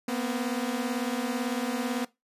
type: beating tone pair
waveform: sawtooth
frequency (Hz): 236.4 / 254.4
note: A#3 / C4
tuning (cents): +24 / -48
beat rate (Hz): 18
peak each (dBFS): -27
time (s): 0.08-2.05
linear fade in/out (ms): 5
effects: noise-tail reverb RT60 0.2 s tail -19 dB re dry + resampled to 32000 Hz